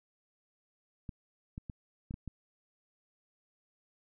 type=clicks; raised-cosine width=5 ms; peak=-28 dBFS; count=6; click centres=1.092 / 1.579 / 1.698 / 2.109 / 2.141 / 2.277 s; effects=none